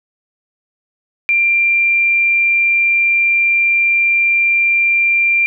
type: tone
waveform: sine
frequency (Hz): 2375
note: D7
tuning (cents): +19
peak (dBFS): -10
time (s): 1.29-5.46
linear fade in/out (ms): 0
effects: none